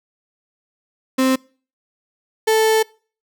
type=tone pair in turn; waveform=35% pulse; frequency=261.6 / 440 Hz; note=C4 / A4; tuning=0 / 0 cents; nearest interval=major sixth; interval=900 cents; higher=second; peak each=-12 / -11 dBFS; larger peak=second; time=1.18-1.36 / 2.47-2.83 s; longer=second; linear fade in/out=10 ms; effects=noise-tail reverb RT60 0.4 s tail -25 dB re dry